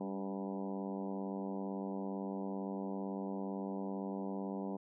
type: harmonic tone with a mistuned harmonic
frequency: 97.8 Hz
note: G2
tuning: 4 cents flat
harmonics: 2 / 3 / 4 / 5 / 6 / 7 / 8 / 9 / 10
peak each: -40 / -44 / -46 / -48 / -50 / -51 / -52 / -53 / -54 dBFS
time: 0-4.77 s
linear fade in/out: 10 ms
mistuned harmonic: 3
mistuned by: -49 cents
effects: none